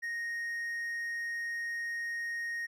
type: tone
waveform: triangle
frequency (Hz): 1864.7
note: A#6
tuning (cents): 0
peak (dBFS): -32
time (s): 0.02-2.67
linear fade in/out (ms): 20
effects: none